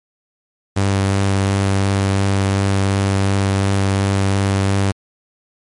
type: tone with vibrato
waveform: sawtooth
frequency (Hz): 98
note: G2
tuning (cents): 0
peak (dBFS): -10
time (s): 0.76-4.92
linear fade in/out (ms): 10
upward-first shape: sine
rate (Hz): 2.8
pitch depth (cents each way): 10
effects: MP3 48 kbps